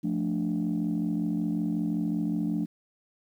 sine chord, D minor, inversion first, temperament equal, 174.61 / 220 / 293.7 Hz, F3 / A3 / D4, 0 / 0 / 0 cents, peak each -29 dBFS, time 0.03-2.66 s, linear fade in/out 20 ms, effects tanh soft clip ceiling -20 dBFS + 10-bit

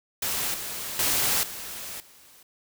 white noise with level steps, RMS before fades -28 / -34 / -24 / -37 / -53 dBFS, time 0.22-2.43 s, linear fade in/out 5 ms, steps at 0.54 / 0.99 / 1.43 / 2 s, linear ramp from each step 2 ms, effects none

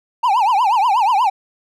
triangle tone with vibrato, 884 Hz, A5, 8 cents sharp, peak -10 dBFS, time 0.23-1.3 s, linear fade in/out 10 ms, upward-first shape triangle, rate 8.3 Hz, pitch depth 280 cents each way, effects none

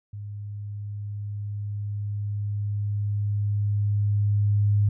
sine tone with level ramp, 102.9 Hz, G#2, 16 cents flat, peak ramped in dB -33 to -17 dBFS, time 0.13-4.89 s, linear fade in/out 5 ms, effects none

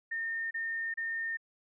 sine tone bursts, 1822 Hz, A#6, 40 cents flat, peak -32 dBFS, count 3, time 0.11-1.372 s, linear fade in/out 10 ms, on 400 ms, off 31 ms, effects none

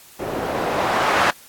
blue noise with low-pass filter sweep, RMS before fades -21 dBFS, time 0.19-1.31 s, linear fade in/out 10 ms, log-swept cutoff 410 to 1300 Hz, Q 1.2, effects white hiss -46 dBFS RMS until 1.48 s + AAC 64 kbps

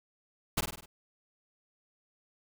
pink noise with echo, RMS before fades -28 dBFS, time 0.57-0.61 s, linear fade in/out 10 ms, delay 50 ms, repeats 5, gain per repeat -5 dB, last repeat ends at 0.86 s, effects none

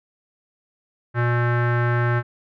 square tone with low-pass filter, 120.1 Hz, B2, 48 cents flat, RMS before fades -20 dBFS, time 1.14-2.23 s, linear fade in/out 50 ms, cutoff 1600 Hz, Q 4, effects none

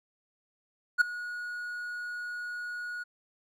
triangle tone with ADSR envelope, 1452 Hz, F#6, 33 cents flat, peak -14 dBFS, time 0.98-3.04 s, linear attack 31 ms, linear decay 8 ms, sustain -19 dB, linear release 17 ms, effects none

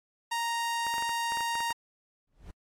sawtooth tone, 932 Hz, A#5, 1 cent flat, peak -25 dBFS, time 0.31-1.73 s, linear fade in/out 10 ms
clicks, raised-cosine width 0.5 ms, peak -26 dBFS, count 11, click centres 0.867 / 0.94 / 0.982 / 1.024 / 1.093 / 1.321 / 1.372 / 1.407 / 1.554 / 1.605 / 1.706 s
brown noise with exponential growth, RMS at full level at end -40 dBFS, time 2.27-2.51 s, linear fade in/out 5 ms, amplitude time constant 52 ms
effects low-pass 12000 Hz 12 dB/octave + AAC 64 kbps

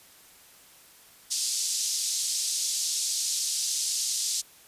pink band-pass noise, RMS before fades -29 dBFS, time 1.3-4.42 s, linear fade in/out 20 ms, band 4600 to 9100 Hz, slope 24 dB/octave, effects white hiss -54 dBFS RMS until 4.67 s + resampled to 32000 Hz

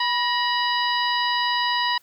harmonic tone with a mistuned harmonic, 979 Hz, B5, 15 cents flat, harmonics 1 / 2 / 3 / 4 / 5, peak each -23 / -26 / -28 / -29 / -30 dBFS, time 0-1.98 s, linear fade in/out 5 ms, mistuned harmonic 2, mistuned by -67 cents, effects white hiss -59 dBFS RMS until 2.02 s

